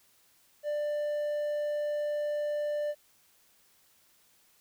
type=tone; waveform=triangle; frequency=592 Hz; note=D5; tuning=14 cents sharp; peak=-27 dBFS; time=0.63-2.95 s; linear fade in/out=50 ms; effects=white hiss -65 dBFS RMS until 4.6 s